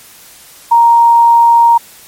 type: tone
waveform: sine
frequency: 934 Hz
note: A#5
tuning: 3 cents sharp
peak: -3 dBFS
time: 0.71-1.78 s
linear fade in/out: 10 ms
effects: white hiss -38 dBFS RMS until 2.07 s + MP3 64 kbps